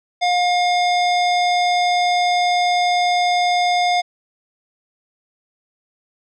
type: tone with low-pass filter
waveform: square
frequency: 713 Hz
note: F5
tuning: 36 cents sharp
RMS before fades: -17 dBFS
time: 0.21-4.02 s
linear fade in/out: 20 ms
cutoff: 4700 Hz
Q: 1.6
effects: none